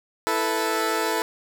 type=chord; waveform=15% pulse; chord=E suspended fourth; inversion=none; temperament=equal; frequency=329.6 / 440 / 493.9 Hz; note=E4 / A4 / B4; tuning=0 / 0 / 0 cents; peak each=-21 / -18 / -23 dBFS; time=0.27-1.22 s; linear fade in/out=0 ms; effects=none